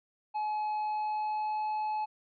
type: tone with pitch glide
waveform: triangle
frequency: 850 to 855.9 Hz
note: G#5 to A5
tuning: +40 to -48 cents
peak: -28 dBFS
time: 0.34-2.06 s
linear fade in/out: 20 ms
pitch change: +12 cents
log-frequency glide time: 0.77-1.69 s
effects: resampled to 11025 Hz